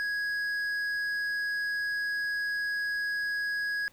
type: tone with hard clipping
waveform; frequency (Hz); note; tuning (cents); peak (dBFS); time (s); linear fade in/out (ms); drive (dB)
triangle; 1661.2; G#6; 0; -30; 0-3.88; 0; 9
effects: pink hiss -61 dBFS RMS until 3.92 s